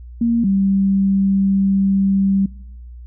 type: tone pair in turn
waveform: sine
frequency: 233.1 / 195.05 Hz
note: A#3 / G3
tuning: 0 / -8 cents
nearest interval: minor third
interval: 308 cents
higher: first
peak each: -13 dBFS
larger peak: neither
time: 0.21-0.44 / 0.44-2.46 s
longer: second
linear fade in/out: 5 ms
effects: noise-tail reverb RT60 1.0 s tail -24 dB re dry + added 60 Hz sine -33 dBFS peak until 3.06 s